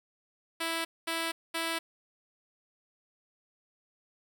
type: tone bursts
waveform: 5% pulse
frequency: 329.6 Hz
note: E4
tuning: in tune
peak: -19 dBFS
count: 3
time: 0.6-1.79 s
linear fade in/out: 10 ms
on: 250 ms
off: 220 ms
effects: none